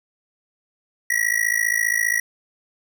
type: tone with amplitude modulation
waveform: square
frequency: 1924 Hz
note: B6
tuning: 46 cents flat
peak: -15 dBFS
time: 1.1-2.2 s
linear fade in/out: 5 ms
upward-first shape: sine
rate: 55 Hz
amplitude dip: 95%
effects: none